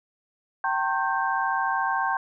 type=tone cluster; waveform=sine; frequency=774 / 908 / 1077 / 1568 Hz; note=G5 / A#5 / C6 / G6; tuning=-22 / -46 / +50 / 0 cents; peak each=-28 dBFS; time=0.64-2.17 s; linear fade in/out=2 ms; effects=none